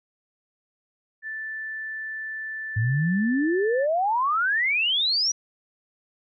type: tone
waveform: sine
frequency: 1760 Hz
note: A6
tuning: in tune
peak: -30 dBFS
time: 1.22-3.87 s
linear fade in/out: 50 ms
type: exponential sweep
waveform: sine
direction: up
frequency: 103.83 to 5880 Hz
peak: -20 dBFS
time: 2.76-5.32 s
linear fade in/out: 10 ms
effects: none